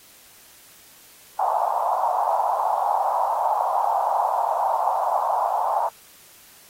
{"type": "band-pass noise", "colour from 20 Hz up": "white", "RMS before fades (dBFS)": -22, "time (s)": [1.39, 5.89], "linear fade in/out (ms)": 2, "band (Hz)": [680, 960], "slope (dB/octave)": 48, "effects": ["white hiss -50 dBFS RMS until 6.69 s", "AAC 48 kbps"]}